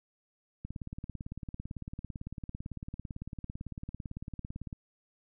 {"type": "click train", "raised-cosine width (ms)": 5, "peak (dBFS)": -27, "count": 74, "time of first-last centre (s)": [0.65, 4.728], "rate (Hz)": 17.9, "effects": []}